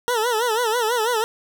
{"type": "tone with vibrato", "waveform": "20% pulse", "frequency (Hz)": 461.6, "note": "A#4", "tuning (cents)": -17, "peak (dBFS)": -14, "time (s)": [0.08, 1.24], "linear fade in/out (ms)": 0, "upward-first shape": "sine", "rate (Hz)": 6.1, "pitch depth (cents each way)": 130, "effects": []}